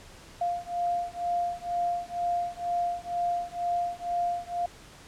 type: beating tone pair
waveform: sine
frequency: 698.5 / 700.6 Hz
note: F5 / F5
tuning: 0 / +5 cents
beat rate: 2.1 Hz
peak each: -30 dBFS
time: 0.41-4.66 s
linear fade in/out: 5 ms
effects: pink hiss -50 dBFS RMS until 5.07 s + low-pass 9000 Hz 12 dB/octave